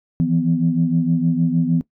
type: tone cluster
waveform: sine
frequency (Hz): 163.6 / 170.1 / 250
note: E3 / F3 / B3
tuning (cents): -13 / -45 / +21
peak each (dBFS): -19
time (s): 0.2-1.81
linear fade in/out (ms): 0
effects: noise-tail reverb RT60 0.1 s tail -18 dB re dry + tanh soft clip ceiling -5 dBFS